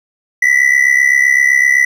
triangle ring-modulated tone, 1975.5 Hz, B6, in tune, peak -3 dBFS, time 0.42-1.85 s, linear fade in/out 5 ms, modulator 33.9 Hz, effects none

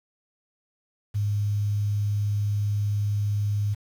sine tone, 103.1 Hz, G#2, 12 cents flat, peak -22 dBFS, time 1.14-3.75 s, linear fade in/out 20 ms, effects 8-bit

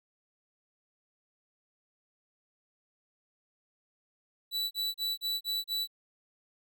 45% pulse tone bursts, 3951 Hz, B7, in tune, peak -30 dBFS, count 6, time 4.51-5.875 s, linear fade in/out 50 ms, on 200 ms, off 33 ms, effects none

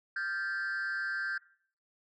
sine tone with frequency modulation, 1568 Hz, G6, in tune, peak -29 dBFS, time 0.16-1.38 s, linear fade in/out 5 ms, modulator 173 Hz, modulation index 0.73, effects noise-tail reverb RT60 0.5 s tail -20 dB re dry + tanh soft clip ceiling -31 dBFS

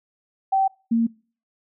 sine tone pair in turn, 773 / 229.8 Hz, G5 / A#3, -24 / -25 cents, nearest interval octave + major sixth, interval 2101 cents, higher first, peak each -16 dBFS, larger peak neither, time 0.52-0.68 / 0.91-1.07 s, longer neither, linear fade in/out 10 ms, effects noise-tail reverb RT60 0.4 s tail -24 dB re dry

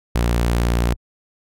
sawtooth tone, 58.8 Hz, A#1, 16 cents sharp, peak -12 dBFS, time 0.15-0.94 s, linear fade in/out 5 ms, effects AAC 64 kbps

